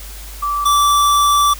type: tone pair in turn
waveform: sine / square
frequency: 1162 / 1162 Hz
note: D6 / D6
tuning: -19 / -19 cents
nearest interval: unison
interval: 0 cents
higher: neither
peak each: -16 / -11 dBFS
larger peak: second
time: 0.42-0.65 / 0.65-1.54 s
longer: second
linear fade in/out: 10 ms
effects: added 50 Hz sine -31 dBFS peak until 1.59 s + white hiss -36 dBFS RMS until 1.59 s